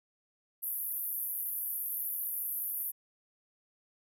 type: band-pass noise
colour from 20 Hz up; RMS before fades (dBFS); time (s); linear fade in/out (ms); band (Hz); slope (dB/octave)
pink; -36; 0.62-2.92; 20; 11000 to 15000; 96
effects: none